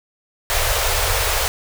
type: band-stop noise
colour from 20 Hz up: pink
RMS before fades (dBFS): -19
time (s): 0.5-1.48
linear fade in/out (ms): 0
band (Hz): 100 to 430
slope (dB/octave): 48
effects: none